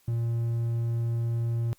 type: tone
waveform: triangle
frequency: 116.54 Hz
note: A#2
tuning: in tune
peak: -23 dBFS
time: 0.08-1.73 s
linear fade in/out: 0 ms
effects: white hiss -64 dBFS RMS until 1.78 s + Opus 48 kbps